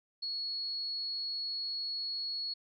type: tone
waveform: sine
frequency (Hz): 4351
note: C#8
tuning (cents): -33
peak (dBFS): -34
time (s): 0.22-2.54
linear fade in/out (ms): 10
effects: none